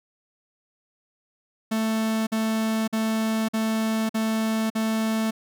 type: tone bursts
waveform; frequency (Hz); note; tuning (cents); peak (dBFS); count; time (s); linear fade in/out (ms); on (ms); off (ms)
45% pulse; 221; A3; +8; -22; 6; 1.71-5.31; 10; 560; 48
effects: none